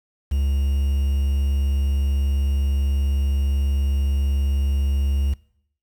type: tone with quantisation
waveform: triangle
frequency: 69.3 Hz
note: C#2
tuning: in tune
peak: -16 dBFS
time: 0.31-5.34 s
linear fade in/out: 10 ms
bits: 7
effects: noise-tail reverb RT60 0.7 s tail -21 dB re dry